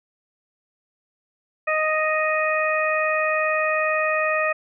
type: harmonic tone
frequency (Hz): 622.3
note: D#5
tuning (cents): 0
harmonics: 1 / 2 / 3 / 4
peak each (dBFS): -23 / -25 / -25 / -26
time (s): 1.67-4.53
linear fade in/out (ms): 10
effects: none